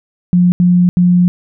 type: tone bursts at uneven times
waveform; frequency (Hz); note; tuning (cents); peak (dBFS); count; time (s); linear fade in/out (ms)
sine; 177.8; F3; +31; -6; 3; 0.33-0.52 / 0.6-0.89 / 0.97-1.28; 0
effects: none